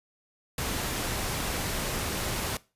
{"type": "noise", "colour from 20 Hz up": "pink", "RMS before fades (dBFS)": -31, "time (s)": [0.58, 2.57], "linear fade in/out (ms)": 2, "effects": ["noise-tail reverb RT60 0.3 s tail -20 dB re dry", "resampled to 32000 Hz"]}